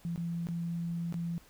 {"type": "tone with dropouts", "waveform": "sine", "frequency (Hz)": 169.6, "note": "E3", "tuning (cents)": 50, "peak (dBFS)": -32, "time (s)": [0.05, 1.38], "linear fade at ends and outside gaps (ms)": 0, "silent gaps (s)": [[0.16, 0.177], [0.47, 0.487], [1.125, 1.142]], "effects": ["pink hiss -60 dBFS RMS until 1.49 s"]}